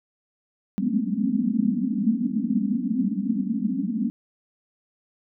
pink band-pass noise, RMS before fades -24 dBFS, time 0.78-4.1 s, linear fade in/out 0 ms, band 190 to 270 Hz, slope 96 dB/octave, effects none

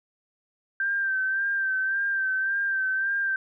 sine tone with vibrato, 1568 Hz, G6, in tune, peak -23 dBFS, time 0.8-3.36 s, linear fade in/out 2 ms, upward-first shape sine, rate 1.8 Hz, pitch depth 38 cents each way, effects none

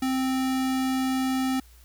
square tone, 261.6 Hz, C4, in tune, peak -24 dBFS, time 0.02-1.6 s, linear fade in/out 5 ms, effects added 60 Hz sine -50 dBFS peak until 1.84 s + white hiss -58 dBFS RMS until 1.84 s

